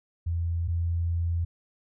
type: tone pair in turn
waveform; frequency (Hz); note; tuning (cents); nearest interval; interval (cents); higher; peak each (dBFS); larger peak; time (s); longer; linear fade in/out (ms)
sine; 84.5 / 84.8; E2 / E2; +43 / +50; unison; 7; second; -25 / -24; second; 0.26-0.68 / 0.68-1.45; second; 10
effects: none